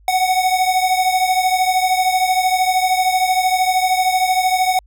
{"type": "beating tone pair", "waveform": "square", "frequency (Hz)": [740, 753], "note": ["F#5", "F#5"], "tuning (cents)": [0, 30], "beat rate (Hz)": 13, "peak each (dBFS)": [-16, -20], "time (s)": [0.08, 4.79], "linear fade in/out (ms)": 2, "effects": ["added 50 Hz sine -46 dBFS peak until 4.86 s"]}